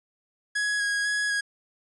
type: tone with vibrato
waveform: 45% pulse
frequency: 1661.2 Hz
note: G#6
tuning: in tune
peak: -24 dBFS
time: 0.55-1.41 s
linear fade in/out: 10 ms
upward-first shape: square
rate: 2 Hz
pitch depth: 12 cents each way
effects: resampled to 24000 Hz